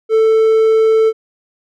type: tone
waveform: triangle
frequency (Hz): 442.5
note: A4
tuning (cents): +10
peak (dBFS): -6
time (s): 0.09-1.13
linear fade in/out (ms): 50
effects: none